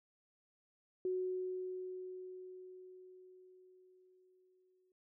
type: tone with exponential decay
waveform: sine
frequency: 369.2 Hz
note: F#4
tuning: 4 cents flat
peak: -33 dBFS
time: 1.05-4.92 s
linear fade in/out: 2 ms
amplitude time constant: 840 ms
effects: none